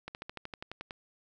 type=slowing click train; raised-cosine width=0.3 ms; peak=-24 dBFS; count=11; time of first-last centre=0.08-0.908 s; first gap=69 ms; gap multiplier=1.04; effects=none